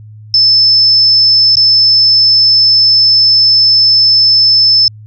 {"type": "tone with dropouts", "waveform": "sine", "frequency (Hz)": 5260, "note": "E8", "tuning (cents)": -5, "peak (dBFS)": -4, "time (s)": [0.34, 4.88], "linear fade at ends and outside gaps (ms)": 1, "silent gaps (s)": [1.555, 1.569], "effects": ["added 107 Hz sine -30 dBFS peak until 5.06 s"]}